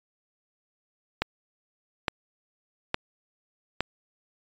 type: click train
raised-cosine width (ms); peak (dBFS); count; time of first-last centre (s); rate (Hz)
0.3; -8; 4; 1.22-3.806; 1.16
effects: resampled to 16000 Hz